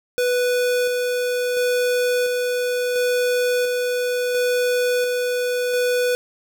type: tone with tremolo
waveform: square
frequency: 493.9 Hz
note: B4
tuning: in tune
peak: -18 dBFS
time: 0.18-6.15 s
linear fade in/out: 0 ms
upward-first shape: square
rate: 0.72 Hz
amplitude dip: 25%
effects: none